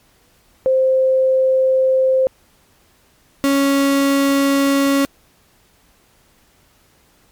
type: tone pair in turn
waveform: sine / 35% pulse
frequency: 523.3 / 277.2 Hz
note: C5 / C#4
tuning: 0 / 0 cents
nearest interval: major seventh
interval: 1100 cents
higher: first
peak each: -11 dBFS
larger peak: neither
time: 0.66-2.27 / 3.44-5.05 s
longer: neither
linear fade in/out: 0 ms
effects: pink hiss -55 dBFS RMS until 7.31 s + MP3 96 kbps